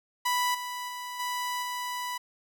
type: tone with level steps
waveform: sawtooth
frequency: 987.8 Hz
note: B5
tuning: in tune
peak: -21 / -30 / -32 / -26 / -28 dBFS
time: 0.25-2.18 s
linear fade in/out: 10 ms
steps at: 0.54 / 0.88 / 1.19 / 1.62 s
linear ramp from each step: 10 ms
effects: none

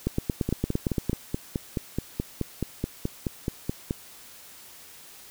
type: two click trains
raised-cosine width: 3 ms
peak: -11 / -13 dBFS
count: 10 / 17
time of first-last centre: 0.07-1.096 / 0.49-3.909 s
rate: 8.77 / 4.68 Hz
effects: white hiss -48 dBFS RMS until 5.3 s

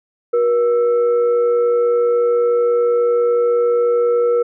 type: tone with frequency modulation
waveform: sine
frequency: 478.2 Hz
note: A#4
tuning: 44 cents sharp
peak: -12 dBFS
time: 0.33-4.43 s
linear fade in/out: 10 ms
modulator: 846 Hz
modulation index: 0.33
effects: none

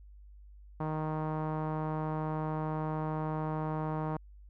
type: tone with low-pass filter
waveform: sawtooth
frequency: 155.56 Hz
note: D#3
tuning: in tune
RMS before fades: -34 dBFS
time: 0.8-4.17 s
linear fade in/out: 5 ms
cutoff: 1000 Hz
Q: 2.4
effects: added 50 Hz sine -50 dBFS peak until 4.49 s

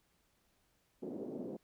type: band-pass noise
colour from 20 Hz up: pink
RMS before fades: -43 dBFS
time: 1.02-1.57 s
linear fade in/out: 10 ms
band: 210 to 480 Hz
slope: 24 dB/octave
effects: pink hiss -75 dBFS RMS until 1.63 s

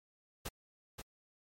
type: noise with echo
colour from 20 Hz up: pink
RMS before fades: -40 dBFS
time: 0.45-0.49 s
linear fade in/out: 10 ms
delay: 530 ms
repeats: 1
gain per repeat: -6 dB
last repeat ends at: 1.02 s
effects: MP3 64 kbps

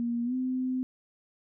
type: tone with pitch glide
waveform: sine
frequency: 236.5 to 256.4 Hz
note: A#3 to C4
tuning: +25 to -35 cents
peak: -27 dBFS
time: 0-0.83 s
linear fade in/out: 0 ms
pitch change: +140 cents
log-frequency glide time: 0.24-0.34 s
effects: none

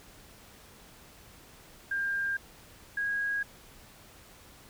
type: tone pair in turn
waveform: sine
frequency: 1600 / 1643.1 Hz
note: G6 / G#6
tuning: +35 / -19 cents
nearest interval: unison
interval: 46 cents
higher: second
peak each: -28 dBFS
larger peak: neither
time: 1.91-2.37 / 2.97-3.43 s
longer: neither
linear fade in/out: 5 ms
effects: pink hiss -54 dBFS RMS until 4.69 s

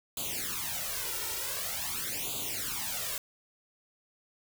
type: noise with flanger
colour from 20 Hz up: white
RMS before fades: -35 dBFS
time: 0.17-3.18 s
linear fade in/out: 2 ms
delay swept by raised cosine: 0.27 to 2.17 ms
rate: 0.46 Hz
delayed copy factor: +1
effects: none

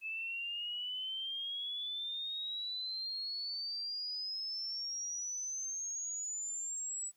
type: exponential sweep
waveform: sine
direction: up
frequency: 2600 to 7902 Hz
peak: -37 dBFS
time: 0.01-7.12 s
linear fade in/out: 50 ms
effects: white hiss -75 dBFS RMS until 7.16 s

